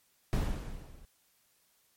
brown noise with level ramp, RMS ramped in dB -26 to -55 dBFS, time 0.33-1.05 s, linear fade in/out 0 ms, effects white hiss -70 dBFS RMS until 1.96 s + MP3 64 kbps

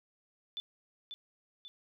sine tone with echo, 3507 Hz, A7, 6 cents flat, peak -36 dBFS, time 0.57-0.6 s, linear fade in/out 0 ms, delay 540 ms, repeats 2, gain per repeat -5 dB, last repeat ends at 1.68 s, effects none

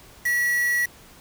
triangle tone with quantisation, 1934 Hz, B6, 37 cents flat, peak -18 dBFS, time 0.25-0.86 s, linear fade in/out 10 ms, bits 5, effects pink hiss -49 dBFS RMS until 1.2 s

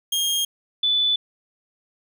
sawtooth / sine tone pair in turn, 3233 / 3485 Hz, G#7 / A7, -47 / -17 cents, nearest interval minor second, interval 130 cents, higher second, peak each -17 dBFS, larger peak neither, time 0.12-0.45 / 0.83-1.16 s, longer neither, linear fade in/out 5 ms, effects none

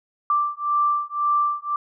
sine beating tone pair, 1174.7 / 1176.6 Hz, D6 / D6, 0 / +3 cents, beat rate 1.9 Hz, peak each -22 dBFS, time 0.3-1.76 s, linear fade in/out 2 ms, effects none

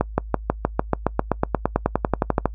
accelerating click train, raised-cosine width 1 ms, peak -3 dBFS, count 22, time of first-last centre 0.01-2.457 s, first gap 170 ms, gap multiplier 0.96, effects noise-tail reverb RT60 0.1 s tail -24 dB re dry + added 53 Hz sine -31 dBFS peak until 2.54 s

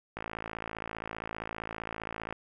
click train, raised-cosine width 0.5 ms, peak -21 dBFS, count 120, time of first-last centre 0.17-2.326 s, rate 55.2 Hz, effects none

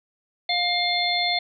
harmonic tone, 706 Hz, F5, 19 cents sharp, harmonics 1 / 3 / 5 / 6, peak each -26 / -26 / -26 / -26 dBFS, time 0.49-1.39 s, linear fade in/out 5 ms, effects none

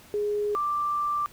sine tone pair in turn, 415.3 / 1177.8 Hz, G#4 / D6, 0 / +5 cents, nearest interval octave + tritone, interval 1805 cents, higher second, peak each -24 dBFS, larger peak neither, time 0.14-0.55 / 0.55-1.26 s, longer second, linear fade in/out 0 ms, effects pink hiss -52 dBFS RMS until 1.32 s

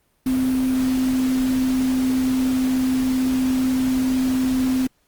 sine tone in noise, 258.5 Hz, C4, 21 cents flat, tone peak -17 dBFS, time 0.26-4.87 s, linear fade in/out 5 ms, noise pink, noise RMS -33 dBFS, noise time 0.26-4.87 s, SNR +13 dB, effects pink hiss -65 dBFS RMS until 5.07 s + Opus 32 kbps

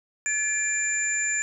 sine tone cluster, 1719 / 2376 / 7130 Hz, A6 / D7 / A8, -41 / +20 / +22 cents, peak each -28 / -30 / -26 dBFS, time 0.26-1.42 s, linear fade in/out 0 ms, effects none

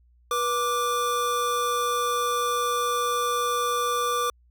square tone pair together, 485.7 / 1174.7 Hz, B4 / D6, -29 / 0 cents, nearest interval octave + minor third, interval 1529 cents, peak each -29 / -25 dBFS, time 0.31-4.3 s, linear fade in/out 2 ms, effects added 60 Hz sine -56 dBFS peak until 4.5 s

